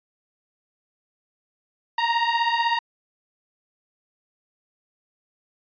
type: beating tone pair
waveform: sawtooth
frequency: 925 / 941 Hz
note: A#5 / A#5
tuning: -14 / +16 cents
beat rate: 16 Hz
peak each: -19 dBFS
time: 1.98-2.79 s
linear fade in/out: 5 ms
effects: resampled to 11025 Hz